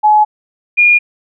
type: tone pair in turn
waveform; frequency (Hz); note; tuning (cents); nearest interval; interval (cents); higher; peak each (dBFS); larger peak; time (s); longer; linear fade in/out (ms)
sine; 849 / 2426; G#5 / D#7; +38 / -44; octave + tritone; 1818; second; -5; neither; 0.03-0.25 / 0.77-0.99; neither; 20
effects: none